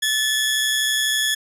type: tone pair together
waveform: sawtooth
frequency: 1744 / 3356 Hz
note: A6 / G#7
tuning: -16 / +17 cents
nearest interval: major seventh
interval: 1133 cents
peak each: -18 dBFS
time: 0.02-1.35 s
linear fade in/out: 10 ms
effects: resampled to 32000 Hz